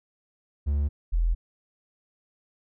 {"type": "tone pair in turn", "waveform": ["triangle", "sine"], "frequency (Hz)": [72.2, 41.86], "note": ["D2", "E1"], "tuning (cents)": [-29, 27], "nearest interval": "major sixth", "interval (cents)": 944, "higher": "first", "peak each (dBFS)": -20, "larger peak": "neither", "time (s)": [[0.66, 0.89], [1.12, 1.35]], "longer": "neither", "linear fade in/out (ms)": 20, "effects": []}